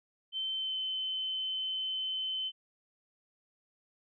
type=tone with pitch glide; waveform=sine; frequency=3089 to 3061 Hz; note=G7 to G7; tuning=-26 to -42 cents; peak=-32 dBFS; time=0.32-2.52 s; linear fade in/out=50 ms; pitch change=-16 cents; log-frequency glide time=0.56-0.76 s; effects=none